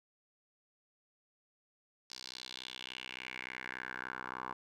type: tone with band-pass filter sweep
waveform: 10% pulse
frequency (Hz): 63.5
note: B1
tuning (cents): +49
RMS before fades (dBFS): -45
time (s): 2.1-4.53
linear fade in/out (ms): 5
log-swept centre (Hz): 5000 to 1100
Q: 3.6
effects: none